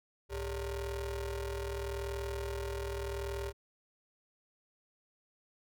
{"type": "ring-modulated tone", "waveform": "35% pulse", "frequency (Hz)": 167.6, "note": "E3", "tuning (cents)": 29, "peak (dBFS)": -31, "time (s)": [0.29, 3.53], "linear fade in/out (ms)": 50, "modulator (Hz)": 231, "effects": []}